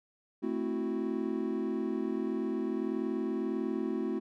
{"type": "chord", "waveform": "triangle", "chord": "F# half-diminished seventh", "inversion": "first", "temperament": "equal", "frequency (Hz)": [220, 261.6, 329.6, 370], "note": ["A3", "C4", "E4", "F#4"], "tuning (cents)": [0, 0, 0, 0], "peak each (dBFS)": -34, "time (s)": [0.42, 4.2], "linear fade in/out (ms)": 20, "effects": []}